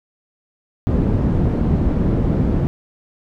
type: low-pass noise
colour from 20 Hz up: white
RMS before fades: -17 dBFS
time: 0.87-2.67 s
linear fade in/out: 0 ms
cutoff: 200 Hz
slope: 12 dB/octave
effects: none